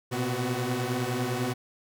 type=tone cluster; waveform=sawtooth; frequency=118.2 / 128.1 / 252.1 / 372 Hz; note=A#2 / C3 / B3 / F#4; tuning=+24 / -36 / +36 / +9 cents; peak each=-29 dBFS; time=0.11-1.54 s; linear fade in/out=20 ms; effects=none

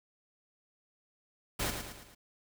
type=noise with echo; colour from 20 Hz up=pink; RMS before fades=-33 dBFS; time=1.59-1.71 s; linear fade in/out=10 ms; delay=110 ms; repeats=4; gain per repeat=-6 dB; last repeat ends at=2.15 s; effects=none

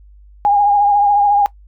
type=tone with vibrato; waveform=sine; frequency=816 Hz; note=G#5; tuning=31 cents flat; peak=-9 dBFS; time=0.45-1.46 s; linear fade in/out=0 ms; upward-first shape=triangle; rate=14 Hz; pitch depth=42 cents each way; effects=noise-tail reverb RT60 0.1 s tail -19 dB re dry + added 50 Hz sine -40 dBFS peak until 1.67 s

